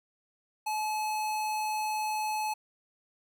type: tone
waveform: square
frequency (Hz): 858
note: A5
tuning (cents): -44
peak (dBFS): -30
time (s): 0.66-2.54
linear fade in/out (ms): 10
effects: none